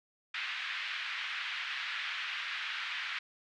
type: band-pass noise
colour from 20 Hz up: pink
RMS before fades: -38 dBFS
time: 0.34-3.19 s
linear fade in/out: 5 ms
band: 1500 to 3400 Hz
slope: 24 dB/octave
effects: none